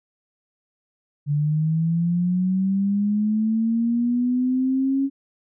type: linear sweep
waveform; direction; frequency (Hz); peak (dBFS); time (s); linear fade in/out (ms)
sine; up; 143.7 to 275.7; -18; 1.26-5.1; 50
effects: none